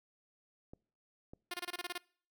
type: clicks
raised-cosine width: 2 ms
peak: -36 dBFS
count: 2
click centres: 0.735 / 1.335 s
type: tone bursts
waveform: 5% pulse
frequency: 353.9 Hz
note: F4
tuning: 23 cents sharp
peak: -26 dBFS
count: 9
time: 1.51-1.98 s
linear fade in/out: 5 ms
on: 30 ms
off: 25 ms
effects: noise-tail reverb RT60 0.5 s tail -25 dB re dry